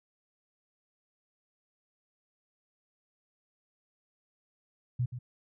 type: tone with echo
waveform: sine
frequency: 123.4 Hz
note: B2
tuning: 1 cent flat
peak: -26 dBFS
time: 4.99-5.06 s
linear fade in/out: 10 ms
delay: 130 ms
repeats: 1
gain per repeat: -10 dB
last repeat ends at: 5.19 s
effects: none